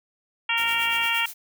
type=harmonic tone; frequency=462.7 Hz; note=A#4; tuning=13 cents flat; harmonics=2 / 3 / 4 / 5 / 6 / 7; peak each=-30 / -31 / -30 / -27 / -25 / -30 dBFS; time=0.49-1.26 s; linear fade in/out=5 ms
type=noise with tremolo; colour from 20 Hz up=blue; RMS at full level=-36 dBFS; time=0.57-1.34 s; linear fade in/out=10 ms; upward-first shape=sine; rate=8.7 Hz; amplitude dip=70%
type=click train; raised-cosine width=1 ms; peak=-32 dBFS; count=26; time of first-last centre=0.6-1.056 s; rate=54.8 Hz
effects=none